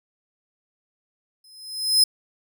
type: tone with exponential growth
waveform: sawtooth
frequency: 5100 Hz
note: D#8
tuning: 42 cents sharp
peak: -9 dBFS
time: 1.44-2.04 s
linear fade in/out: 5 ms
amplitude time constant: 130 ms
effects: none